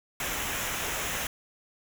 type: noise with comb filter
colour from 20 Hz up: pink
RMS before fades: -32 dBFS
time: 0.2-1.27 s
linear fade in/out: 2 ms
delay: 0.22 ms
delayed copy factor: -0.6
effects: none